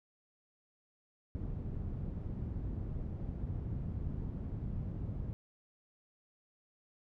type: low-pass noise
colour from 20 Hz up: white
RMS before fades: -39 dBFS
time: 1.35-5.33 s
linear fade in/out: 0 ms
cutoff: 120 Hz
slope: 12 dB/octave
effects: none